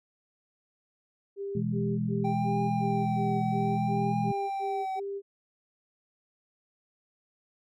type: tone bursts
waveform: sine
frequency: 397.6 Hz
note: G4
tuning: 25 cents sharp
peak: -32 dBFS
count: 11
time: 1.36-5.22 s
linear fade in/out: 50 ms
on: 270 ms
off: 89 ms
type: chord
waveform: sine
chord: E major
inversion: second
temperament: equal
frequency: 123.47 / 164.81 / 207.7 Hz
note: B2 / E3 / G#3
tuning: 0 / 0 / 0 cents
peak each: -32 / -32 / -30 dBFS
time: 1.55-4.32 s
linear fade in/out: 5 ms
type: tone with vibrato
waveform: triangle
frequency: 784 Hz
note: G5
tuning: in tune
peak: -28 dBFS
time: 2.24-5 s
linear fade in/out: 10 ms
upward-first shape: triangle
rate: 0.65 Hz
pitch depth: 52 cents each way
effects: none